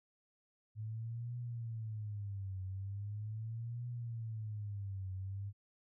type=tone with vibrato; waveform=sine; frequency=106.8 Hz; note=G#2; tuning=49 cents sharp; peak=-39 dBFS; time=0.75-5.53 s; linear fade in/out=50 ms; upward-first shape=triangle; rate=0.4 Hz; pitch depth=230 cents each way; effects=none